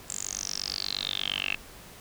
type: tone with band-pass filter sweep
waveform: 10% pulse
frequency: 48.51 Hz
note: G1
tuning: 17 cents flat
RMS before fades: -33 dBFS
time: 0.08-1.56 s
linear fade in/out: 20 ms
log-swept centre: 7700 to 2600 Hz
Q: 9.7
effects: pink hiss -48 dBFS RMS until 2 s